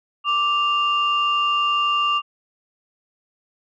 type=tone pair together; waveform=sine; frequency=1174.7 / 2794 Hz; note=D6 / F7; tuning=0 / 0 cents; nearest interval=octave + minor third; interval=1500 cents; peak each=-18 / -21 dBFS; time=0.24-2.22 s; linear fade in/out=50 ms; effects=tanh soft clip ceiling -10 dBFS